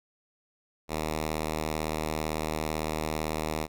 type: tone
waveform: 5% pulse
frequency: 77.9 Hz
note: D#2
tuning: 3 cents sharp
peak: -18 dBFS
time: 0.88-3.68 s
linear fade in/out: 50 ms
effects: none